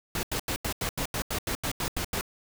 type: noise bursts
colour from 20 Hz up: pink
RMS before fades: -30 dBFS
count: 13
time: 0.15-2.211 s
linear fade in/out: 2 ms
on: 81 ms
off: 84 ms
effects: none